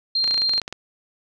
sine tone, 4186 Hz, C8, in tune, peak -18 dBFS, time 0.15-0.6 s, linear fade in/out 5 ms
clicks, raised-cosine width 0.2 ms, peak -14 dBFS, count 12, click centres 0.242 / 0.277 / 0.31 / 0.343 / 0.378 / 0.419 / 0.494 / 0.536 / 0.579 / 0.617 / 0.679 / 0.726 s
effects none

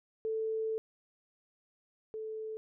sine tone pair in turn, 441.7 / 437.4 Hz, A4 / A4, +7 / -10 cents, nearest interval unison, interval 17 cents, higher first, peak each -31 / -37 dBFS, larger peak first, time 0.25-0.78 / 2.14-2.57 s, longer first, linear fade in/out 0 ms, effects none

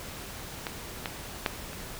clicks, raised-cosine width 0.3 ms, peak -15 / -14 / -9 / -26 dBFS, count 4, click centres 0.668 / 1.058 / 1.462 / 1.732 s, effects pink hiss -41 dBFS RMS until 1.99 s

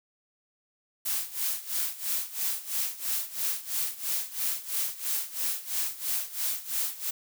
blue noise with tremolo, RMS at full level -28 dBFS, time 1.05-7.11 s, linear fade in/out 10 ms, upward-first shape sine, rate 3 Hz, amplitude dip 85%, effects none

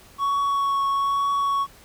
triangle tone with vibrato, 1114 Hz, C#6, 8 cents sharp, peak -18 dBFS, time 0.18-1.67 s, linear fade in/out 50 ms, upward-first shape triangle, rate 1.1 Hz, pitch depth 14 cents each way, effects pink hiss -50 dBFS RMS until 1.84 s

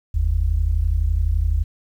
sine tone pair together, 46.74 / 78.6 Hz, F#1 / D#2, +18 / +18 cents, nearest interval major sixth, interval 900 cents, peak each -19 dBFS, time 0.14-1.64 s, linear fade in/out 10 ms, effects 9-bit

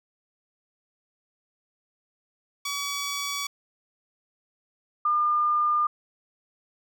10% pulse / sine tone pair in turn, 1138 / 1205.7 Hz, C#6 / D6, +45 / +45 cents, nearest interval minor second, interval 100 cents, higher second, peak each -20 / -20 dBFS, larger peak neither, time 2.65-3.47 / 5.05-5.87 s, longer neither, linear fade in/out 5 ms, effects none

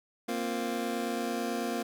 25% pulse chord, Bb suspended second, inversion none, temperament just, 233.1 / 262.2 / 349.6 Hz, Bb3 / C4 / F4, 0 / +4 / +2 cents, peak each -30 / -33 / -33 dBFS, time 0.28-1.83 s, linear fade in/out 10 ms, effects none

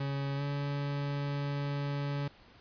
40% pulse tone with pitch glide, 139.2 to 142.54 Hz, C#3 to C#3, +8 to +49 cents, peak -31 dBFS, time 0-2.28 s, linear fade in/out 5 ms, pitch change +41 cents, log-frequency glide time 0.36-0.42 s, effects pink hiss -58 dBFS RMS until 2.6 s + resampled to 11025 Hz

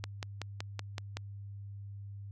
click train, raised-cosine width 0.2 ms, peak -20 dBFS, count 7, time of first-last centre 0.04-1.17 s, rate 5.31 Hz, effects added 100 Hz sine -42 dBFS peak until 2.31 s

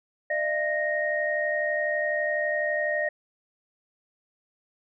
sine tone cluster, 602 / 674 / 1864 Hz, D5 / E5 / A#6, +43 / +38 / -1 cents, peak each -27 / -33 / -27 dBFS, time 0.3-3.09 s, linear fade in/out 5 ms, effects none

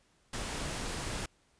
pink noise, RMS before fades -37 dBFS, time 0.33-1.26 s, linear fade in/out 5 ms, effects pink hiss -69 dBFS RMS until 1.59 s + resampled to 22050 Hz

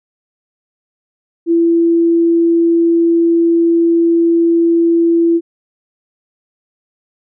sine tone, 335.8 Hz, E4, 32 cents sharp, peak -8 dBFS, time 1.46-5.41 s, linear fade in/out 50 ms, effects none

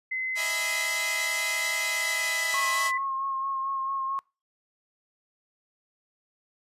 sine tone with pitch glide, 2047 to 1996.8 Hz, C7 to B6, -38 to +19 cents, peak -27 dBFS, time 0.11-2.98 s, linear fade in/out 10 ms, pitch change -43 cents, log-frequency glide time 1.82-2.57 s
5% pulse chord, E major seventh, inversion third, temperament equal, 622.3 / 659.3 / 830.6 / 987.8 Hz, D#5 / E5 / G#5 / B5, 0 / 0 / 0 / 0 cents, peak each -25 / -24 / -25 / -21 dBFS, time 0.35-2.92 s, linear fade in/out 50 ms
sine tone with vibrato, 1079 Hz, C#6, 47 cents flat, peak -27 dBFS, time 2.54-4.19 s, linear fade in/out 0 ms, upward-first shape sine, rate 4.5 Hz, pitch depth 22 cents each way
effects noise-tail reverb RT60 0.3 s tail -26 dB re dry + resampled to 32000 Hz

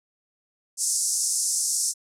white band-pass noise, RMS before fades -25 dBFS, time 0.77-1.94 s, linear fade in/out 50 ms, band 5300 to 10000 Hz, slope 48 dB/octave, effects none

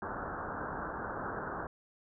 white low-pass noise, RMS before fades -39 dBFS, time 0.02-1.67 s, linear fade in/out 2 ms, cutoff 1600 Hz, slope 96 dB/octave, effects none

